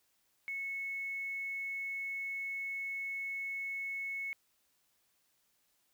sine tone with quantisation, 2200 Hz, C#7, 14 cents flat, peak -36 dBFS, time 0.48-4.33 s, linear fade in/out 0 ms, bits 10, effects white hiss -75 dBFS RMS until 5.93 s

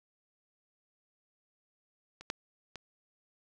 clicks, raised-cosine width 0.2 ms, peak -30 / -15 / -25 dBFS, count 3, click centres 2.21 / 2.301 / 2.757 s, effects none

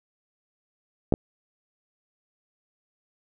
clicks, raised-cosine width 2 ms, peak -7 / -8 dBFS, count 2, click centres 1.124 / 1.139 s, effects none

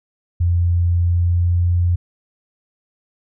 sine tone with pitch glide, 86.7 to 87.66 Hz, F2 to F2, -12 to +7 cents, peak -13 dBFS, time 0.4-1.96 s, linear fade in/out 10 ms, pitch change +19 cents, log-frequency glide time 1-1.75 s, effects none

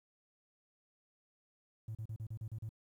triangle tone bursts, 110 Hz, A2, in tune, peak -36 dBFS, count 8, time 1.88-2.692 s, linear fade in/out 5 ms, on 70 ms, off 36 ms, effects tanh soft clip ceiling -36 dBFS + 12-bit

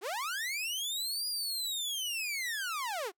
sawtooth linear two-way sweep, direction up then down, 329.6 to 4908 to 329.6 Hz, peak -30 dBFS, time 0.01-3.12 s, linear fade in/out 50 ms, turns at 1.27 s, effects noise-tail reverb RT60 0.1 s tail -24 dB re dry

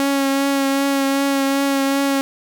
sawtooth tone with vibrato, 275.4 Hz, C#4, 11 cents flat, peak -12 dBFS, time 0-2.21 s, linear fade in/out 0 ms, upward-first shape triangle, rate 2.6 Hz, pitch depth 21 cents each way, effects none

